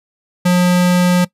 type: tone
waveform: square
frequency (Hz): 178.9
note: F3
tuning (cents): +42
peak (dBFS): -10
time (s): 0.45-1.25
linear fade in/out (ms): 10
effects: noise-tail reverb RT60 0.1 s tail -21 dB re dry + resampled to 32000 Hz